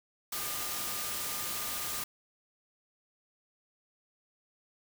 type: tone in noise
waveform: sine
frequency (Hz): 1211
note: D#6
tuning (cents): -47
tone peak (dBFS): -46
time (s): 0.32-2.04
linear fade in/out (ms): 5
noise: white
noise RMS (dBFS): -36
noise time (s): 0.32-2.04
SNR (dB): -13
effects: none